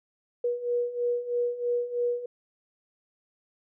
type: beating tone pair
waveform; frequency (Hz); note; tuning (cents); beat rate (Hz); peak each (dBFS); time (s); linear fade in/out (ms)
sine; 481 / 484.1; B4 / B4; -46 / -35; 3.1; -31 / -27; 0.44-2.26; 5
effects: none